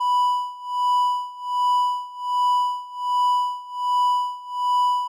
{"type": "tone with tremolo", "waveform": "triangle", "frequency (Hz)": 987.8, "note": "B5", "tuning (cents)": 0, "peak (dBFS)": -14, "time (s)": [0, 5.08], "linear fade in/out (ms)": 10, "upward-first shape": "sine", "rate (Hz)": 1.3, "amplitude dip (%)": 90, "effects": []}